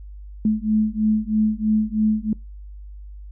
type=beating tone pair; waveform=sine; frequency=214.1 / 217.2 Hz; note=A3 / A3; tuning=-47 / -22 cents; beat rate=3.1 Hz; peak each=-20 dBFS; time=0.45-2.33 s; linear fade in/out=2 ms; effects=noise-tail reverb RT60 0.2 s tail -24 dB re dry + added 50 Hz sine -35 dBFS peak until 3.31 s